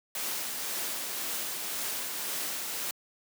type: noise with tremolo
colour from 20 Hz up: white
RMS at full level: -33 dBFS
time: 0.15-2.91 s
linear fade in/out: 2 ms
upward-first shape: triangle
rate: 1.9 Hz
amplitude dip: 30%
effects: high-pass 200 Hz 12 dB/octave